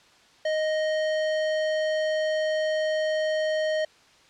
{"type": "tone with hard clipping", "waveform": "sine", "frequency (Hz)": 622.3, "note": "D#5", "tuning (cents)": 0, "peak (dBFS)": -25, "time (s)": [0.45, 3.85], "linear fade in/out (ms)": 5, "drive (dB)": 17, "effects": ["white hiss -56 dBFS RMS until 4.29 s", "low-pass 5000 Hz 12 dB/octave"]}